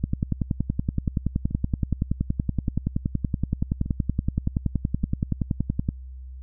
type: two click trains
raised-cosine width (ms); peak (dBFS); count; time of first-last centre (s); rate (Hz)
5; -19 / -10; 4 / 63; 1.51-5.035 / 0.04-5.889; 0.851 / 10.6
effects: added 64 Hz sine -36 dBFS peak until 6.42 s